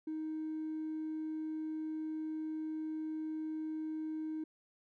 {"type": "tone with hard clipping", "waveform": "sine", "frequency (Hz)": 313.2, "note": "D#4", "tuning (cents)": 11, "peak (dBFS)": -37, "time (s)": [0.07, 4.44], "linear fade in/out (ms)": 5, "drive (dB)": 1, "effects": []}